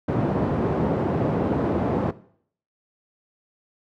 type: band-pass noise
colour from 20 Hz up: pink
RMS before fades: -23 dBFS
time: 0.08-2.11 s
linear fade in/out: 5 ms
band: 120 to 630 Hz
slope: 12 dB/octave
effects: noise-tail reverb RT60 0.6 s tail -18 dB re dry + high-pass 60 Hz 12 dB/octave